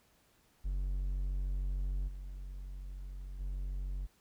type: tone with level steps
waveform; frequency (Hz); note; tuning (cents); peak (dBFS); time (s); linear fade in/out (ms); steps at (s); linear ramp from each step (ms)
triangle; 46.66; F#1; +15; -30 / -39 / -33; 0.64-4.07; 20; 2.07 / 3.39; 20
effects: pink hiss -69 dBFS RMS until 4.2 s